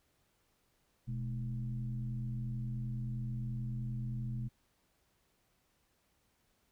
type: tone with frequency modulation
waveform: sine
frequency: 122.8 Hz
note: B2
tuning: 9 cents flat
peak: -35 dBFS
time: 1.07-4.49 s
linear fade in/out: 20 ms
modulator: 89.5 Hz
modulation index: 0.72
effects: pink hiss -75 dBFS RMS until 6.71 s